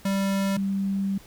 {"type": "tone pair in turn", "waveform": ["square", "sine"], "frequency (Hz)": [195.7, 195.7], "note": ["G3", "G3"], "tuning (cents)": [-3, -3], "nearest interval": "unison", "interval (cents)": 0, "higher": "neither", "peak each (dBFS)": -23, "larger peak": "neither", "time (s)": [[0.05, 0.57], [0.57, 1.18]], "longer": "second", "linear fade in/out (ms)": 5, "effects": ["pink hiss -51 dBFS RMS until 1.26 s"]}